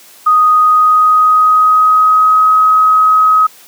sine tone with pitch glide, 1244.5 to 1268.4 Hz, D#6 to D#6, 0 to +33 cents, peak -5 dBFS, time 0.26-3.47 s, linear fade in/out 10 ms, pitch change +33 cents, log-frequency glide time 0.53-2.52 s, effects white hiss -40 dBFS RMS until 3.67 s + high-pass 200 Hz 12 dB/octave

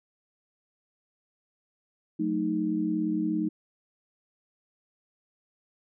sine chord, D# diminished, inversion first, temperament equal with one note detuned, 182.56 / 220 / 311.1 Hz, F#3 / A3 / D#4, -23 / 0 / 0 cents, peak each -32 / -31 / -27 dBFS, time 2.19-3.49 s, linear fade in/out 10 ms, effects none

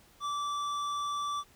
sine tone with hard clipping, 1162 Hz, D6, 19 cents flat, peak -33 dBFS, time 0.2-1.44 s, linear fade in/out 50 ms, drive 11 dB, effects pink hiss -61 dBFS RMS until 1.55 s

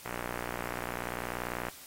click train, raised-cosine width 0.5 ms, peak -20 dBFS, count 99, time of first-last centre 0.06-1.685 s, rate 60.3 Hz, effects white hiss -50 dBFS RMS until 1.86 s + AAC 48 kbps

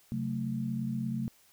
sine chord, F# diminished, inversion second, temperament just, 133.2 / 185 / 222 Hz, C3 / F#3 / A3, +31 / 0 / +16 cents, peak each -35 / -38 / -33 dBFS, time 0.12-1.28 s, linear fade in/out 0 ms, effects white hiss -63 dBFS RMS until 1.52 s

